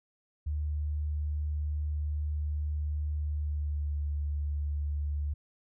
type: tone with pitch glide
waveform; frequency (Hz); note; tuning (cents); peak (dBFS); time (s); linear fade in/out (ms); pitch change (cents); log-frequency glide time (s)
sine; 74.8 to 73.22; D2 to D2; +32 to -5; -29; 0.46-5.34; 10; -37; 3.29-3.97
effects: none